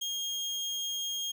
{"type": "tone", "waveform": "30% pulse", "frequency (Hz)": 3241, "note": "G#7", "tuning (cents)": -43, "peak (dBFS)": -29, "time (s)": [0.01, 1.32], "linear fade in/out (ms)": 10, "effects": []}